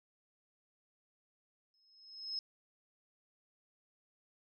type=tone with exponential growth; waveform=sine; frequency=5170 Hz; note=E8; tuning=34 cents flat; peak=-34 dBFS; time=1.74-2.39 s; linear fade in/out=1 ms; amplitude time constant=140 ms; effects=none